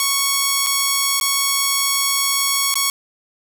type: tone with dropouts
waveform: 5% pulse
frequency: 1108.7 Hz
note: C#6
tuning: in tune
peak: -4 dBFS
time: 0-2.9 s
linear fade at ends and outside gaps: 1 ms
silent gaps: 0.664-0.668 / 1.2-1.211 / 2.741-2.755 s
effects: none